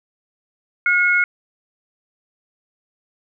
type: tone pair together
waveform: sine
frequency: 1434 / 2179 Hz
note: F6 / C#7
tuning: +45 / -30 cents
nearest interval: perfect fifth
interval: 725 cents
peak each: -16 dBFS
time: 0.86-1.24 s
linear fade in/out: 2 ms
effects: none